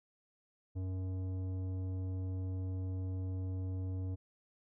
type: tone with tanh clipping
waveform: sine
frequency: 93.3 Hz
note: F#2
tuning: 15 cents sharp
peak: -37 dBFS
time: 0.75-4.16 s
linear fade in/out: 20 ms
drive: 12 dB
effects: none